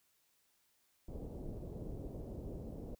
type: low-pass noise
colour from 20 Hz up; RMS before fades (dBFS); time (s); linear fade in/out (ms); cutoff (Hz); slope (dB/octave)
pink; -45; 1.08-2.95; 5; 550; 24
effects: white hiss -75 dBFS RMS until 2.99 s